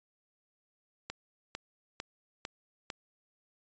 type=click train; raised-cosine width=0.2 ms; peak=-20 dBFS; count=5; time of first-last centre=1.1-2.902 s; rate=2.22 Hz; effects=resampled to 16000 Hz